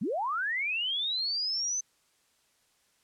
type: linear sweep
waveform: sine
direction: up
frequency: 155.56 to 6200 Hz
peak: -28 dBFS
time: 0.01-1.81 s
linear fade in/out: 10 ms
effects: white hiss -69 dBFS RMS until 3.03 s + low-pass 10000 Hz 12 dB/octave